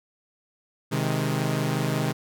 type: chord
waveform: sawtooth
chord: Ab major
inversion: first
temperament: equal with one note detuned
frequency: 130.81 / 156.37 / 207.7 Hz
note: C3 / Eb3 / Ab3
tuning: 0 / +9 / 0 cents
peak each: -23 / -23 / -27 dBFS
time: 0.91-2.13 s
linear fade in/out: 20 ms
effects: none